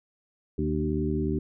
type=harmonic tone with a mistuned harmonic; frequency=76.8 Hz; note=D#2; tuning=22 cents flat; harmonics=1 / 2 / 3 / 4 / 5; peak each=-31 / -31 / -31 / -31 / -31 dBFS; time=0.58-1.39 s; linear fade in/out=5 ms; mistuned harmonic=4; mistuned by=-32 cents; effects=none